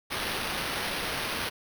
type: noise with sample-and-hold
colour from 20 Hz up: white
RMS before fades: -32 dBFS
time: 0.1-1.5 s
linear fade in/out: 20 ms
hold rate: 7350 Hz
effects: none